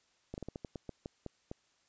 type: slowing click train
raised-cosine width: 2 ms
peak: -27 dBFS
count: 11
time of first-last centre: 0.34-1.514 s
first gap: 39 ms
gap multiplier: 1.23
effects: white hiss -72 dBFS RMS until 1.88 s + resampled to 16000 Hz